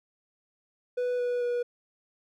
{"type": "tone with pitch steps", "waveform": "triangle", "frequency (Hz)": [493.8, 489, 484.2], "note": ["B4", "B4", "B4"], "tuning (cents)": [0, -17, -34], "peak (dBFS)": -24, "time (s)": [0.97, 1.63], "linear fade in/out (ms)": 10, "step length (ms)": 220, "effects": []}